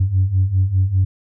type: beating tone pair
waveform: sine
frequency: 91.7 / 96.7 Hz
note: F#2 / G2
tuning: -15 / -23 cents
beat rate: 5 Hz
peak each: -18 / -14 dBFS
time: 0-1.05 s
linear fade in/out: 10 ms
effects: tanh soft clip ceiling -8 dBFS